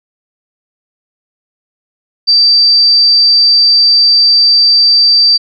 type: tone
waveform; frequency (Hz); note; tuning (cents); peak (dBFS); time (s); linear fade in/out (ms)
sine; 4662; D8; -14; -4; 2.27-5.38; 20
effects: none